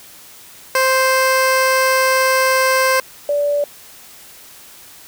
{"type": "tone pair in turn", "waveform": ["15% pulse", "sine"], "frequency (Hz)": [523.3, 579.5], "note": ["C5", "D5"], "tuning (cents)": [0, -23], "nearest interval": "major second", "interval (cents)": 177, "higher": "second", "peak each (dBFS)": [-6, -14], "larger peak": "first", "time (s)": [[0.75, 3], [3.29, 3.64]], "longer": "first", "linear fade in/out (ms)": 2, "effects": ["white hiss -41 dBFS RMS until 5.07 s"]}